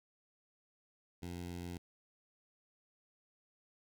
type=tone with notch filter; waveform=15% pulse; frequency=87.7 Hz; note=F2; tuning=8 cents sharp; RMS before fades=-44 dBFS; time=1.22-1.78 s; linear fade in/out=10 ms; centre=1200 Hz; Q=1.2; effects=none